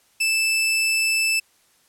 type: tone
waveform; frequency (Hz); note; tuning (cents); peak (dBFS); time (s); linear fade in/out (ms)
sawtooth; 2637; E7; 0; -15; 0.2-1.4; 10
effects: white hiss -60 dBFS RMS until 1.88 s + low-pass 12000 Hz 12 dB/octave